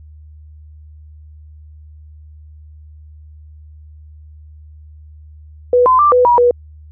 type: tone with pitch steps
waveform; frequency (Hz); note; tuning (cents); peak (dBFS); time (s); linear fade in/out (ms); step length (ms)
sine; 492.5 / 1023 / 1179 / 496.8 / 962 / 485.8; B4 / C6 / D6 / B4 / B5 / B4; -5 / -39 / +6 / +10 / -46 / -29; -7; 5.73-6.51; 2; 130
effects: added 76 Hz sine -36 dBFS peak until 6.91 s